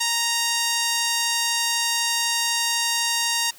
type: tone with band-pass filter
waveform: sawtooth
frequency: 932 Hz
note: A#5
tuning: 1 cent flat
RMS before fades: -23 dBFS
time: 0-3.51 s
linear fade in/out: 10 ms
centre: 6200 Hz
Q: 0.86
effects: white hiss -48 dBFS RMS until 3.58 s